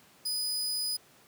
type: tone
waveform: sawtooth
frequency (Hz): 4978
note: D#8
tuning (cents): 0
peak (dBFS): -27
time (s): 0.25-0.97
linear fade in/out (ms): 10
effects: pink hiss -59 dBFS RMS until 1.27 s + high-pass 150 Hz 12 dB/octave